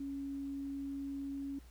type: tone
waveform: sine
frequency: 277.2 Hz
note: C#4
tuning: in tune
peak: -38 dBFS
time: 0-1.59 s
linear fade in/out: 5 ms
effects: added 60 Hz sine -54 dBFS peak until 1.7 s + pink hiss -65 dBFS RMS until 1.7 s